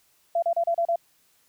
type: tone bursts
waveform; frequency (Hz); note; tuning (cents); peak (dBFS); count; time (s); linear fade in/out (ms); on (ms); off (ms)
sine; 679; F5; -49; -20; 6; 0.35-0.959; 5; 74; 33
effects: white hiss -64 dBFS RMS until 1.48 s